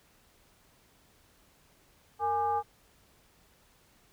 sine tone with frequency modulation, 827 Hz, G#5, 8 cents flat, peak -26 dBFS, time 2.19-2.63 s, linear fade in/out 50 ms, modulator 367 Hz, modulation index 0.71, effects pink hiss -64 dBFS RMS until 4.12 s

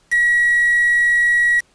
sine tone with quantisation, 1917 Hz, A#6, 48 cents sharp, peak -12 dBFS, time 0.11-1.61 s, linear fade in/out 20 ms, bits 4, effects pink hiss -57 dBFS RMS until 1.74 s + resampled to 22050 Hz

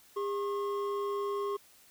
triangle tone pair together, 404.5 / 1081 Hz, G#4 / C#6, -46 / -44 cents, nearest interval octave + perfect fourth, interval 1702 cents, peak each -30 / -35 dBFS, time 0.16-1.57 s, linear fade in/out 10 ms, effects white hiss -60 dBFS RMS until 1.9 s

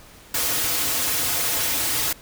white noise with comb filter, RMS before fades -23 dBFS, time 0.34-2.13 s, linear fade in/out 5 ms, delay 5.1 ms, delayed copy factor -0.8, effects pink hiss -47 dBFS RMS until 2.21 s

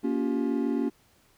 triangle chord, G half-diminished seventh, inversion first, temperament just, 235.2 / 282.2 / 352.8 / 392 Hz, Bb3 / Db4 / F4 / G4, +16 / +31 / +18 / 0 cents, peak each -27 / -26 / -31 / -32 dBFS, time 0.03-0.9 s, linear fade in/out 20 ms, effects pink hiss -63 dBFS RMS until 1.37 s

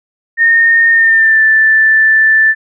sine tone with pitch glide, 1835 to 1763.3 Hz, A#6 to A6, -28 to +3 cents, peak -5 dBFS, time 0.37-2.55 s, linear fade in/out 50 ms, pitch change -69 cents, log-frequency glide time 0.91-1.42 s, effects none

